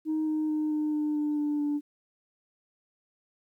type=tone with pitch steps; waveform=sine; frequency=312.1 / 309.2 / 306.4 / 303.6 / 300.8 / 298 / 295.3 / 292.5 Hz; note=D#4 / D#4 / D#4 / D#4 / D4 / D4 / D4 / D4; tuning=+5 / -11 / -27 / -42 / +42 / +25 / +10 / -7 cents; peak=-24 dBFS; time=0.05-1.81 s; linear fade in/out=50 ms; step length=220 ms; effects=tanh soft clip ceiling -23 dBFS + 11-bit